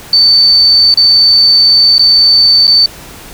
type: tone with dropouts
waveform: sine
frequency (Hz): 4541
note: C#8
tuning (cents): +41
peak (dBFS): -3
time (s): 0.13-2.86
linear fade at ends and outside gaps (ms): 2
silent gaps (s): 0.941-0.973 / 1.982-1.993 / 2.67-2.677
effects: pink hiss -31 dBFS RMS until 3.33 s